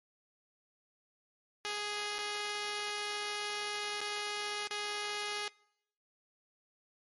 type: tone with dropouts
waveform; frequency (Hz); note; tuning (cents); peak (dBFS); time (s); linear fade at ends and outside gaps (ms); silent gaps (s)
5% pulse; 415.3; G#4; 0; -24; 1.65-5.48; 0; 2.184-2.188 / 4.005-4.014 / 4.672-4.709
effects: noise-tail reverb RT60 0.8 s tail -25 dB re dry + MP3 48 kbps

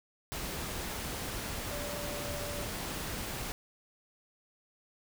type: tone in noise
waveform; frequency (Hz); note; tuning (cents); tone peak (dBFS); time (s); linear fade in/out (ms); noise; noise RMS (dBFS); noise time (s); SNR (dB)
sine; 582; D5; -16; -41; 1.71-2.65; 0; pink; -38; 0.32-3.52; -6
effects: none

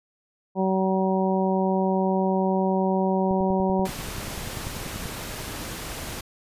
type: harmonic tone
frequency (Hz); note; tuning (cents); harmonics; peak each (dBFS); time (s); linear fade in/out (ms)
189.6; F#3; +43; 1 / 2 / 3 / 4 / 5; -23 / -26 / -28 / -29 / -30; 0.55-3.89; 50
type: click train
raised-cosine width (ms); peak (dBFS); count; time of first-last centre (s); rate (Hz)
5; -23; 19; 3.31-5.058; 10.3
type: noise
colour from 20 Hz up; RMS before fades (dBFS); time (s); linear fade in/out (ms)
pink; -34; 3.85-6.21; 5
effects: resampled to 32000 Hz

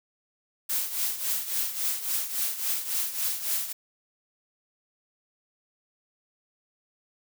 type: noise with tremolo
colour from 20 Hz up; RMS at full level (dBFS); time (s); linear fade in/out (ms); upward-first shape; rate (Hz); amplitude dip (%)
blue; -26; 0.69-3.73; 10; triangle; 3.6; 75
effects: none

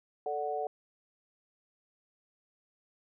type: chord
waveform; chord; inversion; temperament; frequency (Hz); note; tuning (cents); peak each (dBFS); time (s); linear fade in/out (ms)
sine; D major; second; equal; 440 / 587.3 / 740; A4 / D5 / F#5; 0 / 0 / 0; -36 / -38 / -34; 0.26-0.67; 2
effects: none

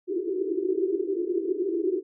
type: band-pass noise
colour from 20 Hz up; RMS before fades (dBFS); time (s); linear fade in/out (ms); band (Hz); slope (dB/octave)
white; -27; 0.07-2.03; 50; 330 to 400; 96
effects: none

